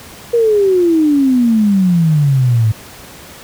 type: exponential sweep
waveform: sine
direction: down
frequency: 479.6 to 106.6 Hz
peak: -8 dBFS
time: 0.33-2.72 s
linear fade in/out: 10 ms
effects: pink hiss -35 dBFS RMS until 3.43 s + high-pass 60 Hz 12 dB/octave